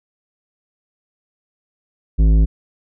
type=tone with tanh clipping; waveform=triangle; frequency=53.5 Hz; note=A1; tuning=48 cents flat; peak=-11 dBFS; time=2.18-2.46 s; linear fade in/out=20 ms; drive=16 dB; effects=none